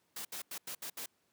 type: noise bursts at uneven times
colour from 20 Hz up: white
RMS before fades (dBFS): -42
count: 6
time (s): 0.16-0.25 / 0.32-0.42 / 0.51-0.58 / 0.67-0.75 / 0.82-0.9 / 0.97-1.06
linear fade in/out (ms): 5
effects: pink hiss -75 dBFS RMS until 1.32 s + high-pass 150 Hz 12 dB/octave